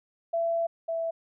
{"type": "tone pair in turn", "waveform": "sine", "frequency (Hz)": [670, 660.8], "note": ["E5", "E5"], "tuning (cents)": [28, 4], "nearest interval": "unison", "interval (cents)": 24, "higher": "first", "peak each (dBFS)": [-24, -27], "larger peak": "first", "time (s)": [[0.33, 0.67], [0.88, 1.11]], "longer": "first", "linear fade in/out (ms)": 10, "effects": []}